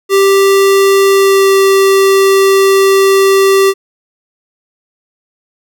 square tone with pitch glide, 392.1 to 389.4 Hz, G4 to G4, 0 to -12 cents, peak -6 dBFS, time 0.09-3.74 s, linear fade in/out 50 ms, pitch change -12 cents, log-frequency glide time 1.09-1.57 s, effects none

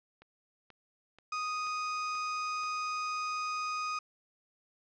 click train, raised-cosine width 0.3 ms, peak -38 dBFS, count 6, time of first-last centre 0.22-2.635 s, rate 2.07 Hz
35% pulse tone, 1244.5 Hz, D#6, in tune, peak -31 dBFS, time 1.32-3.99 s, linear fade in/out 5 ms
effects resampled to 16000 Hz + 10-bit

